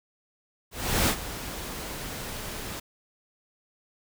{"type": "noise with ADSR envelope", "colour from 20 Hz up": "pink", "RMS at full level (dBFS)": -22, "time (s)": [0.71, 2.8], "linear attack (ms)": 370, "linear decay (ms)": 73, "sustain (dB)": -14, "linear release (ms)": 7, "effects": []}